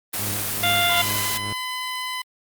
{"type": "noise", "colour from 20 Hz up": "white", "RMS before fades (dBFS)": -26, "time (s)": [0.13, 1.38], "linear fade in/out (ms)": 10}
{"type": "tone with tremolo", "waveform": "sawtooth", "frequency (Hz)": 103.83, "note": "G#2", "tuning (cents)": 0, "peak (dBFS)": -25, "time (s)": [0.19, 1.53], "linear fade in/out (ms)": 0, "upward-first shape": "sine", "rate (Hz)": 2.4, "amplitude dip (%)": 65}
{"type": "harmonic tone", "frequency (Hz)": 698.5, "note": "F5", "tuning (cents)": 0, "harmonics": [1, 2, 3, 4, 5], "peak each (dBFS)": [-23, -25, -24, -25, -22], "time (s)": [0.63, 1.02], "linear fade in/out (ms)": 5}
{"type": "tone", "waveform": "15% pulse", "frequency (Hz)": 1012, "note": "B5", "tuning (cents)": 42, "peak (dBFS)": -20, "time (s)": [0.89, 2.22], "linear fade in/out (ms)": 5}
{"effects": ["Opus 24 kbps"]}